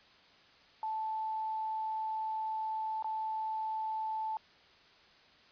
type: tone with dropouts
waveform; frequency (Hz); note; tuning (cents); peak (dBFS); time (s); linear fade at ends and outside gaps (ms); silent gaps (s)
sine; 876; A5; -8; -33; 0.83-4.37; 1; 3.025-3.044
effects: white hiss -61 dBFS RMS until 5.51 s + resampled to 11025 Hz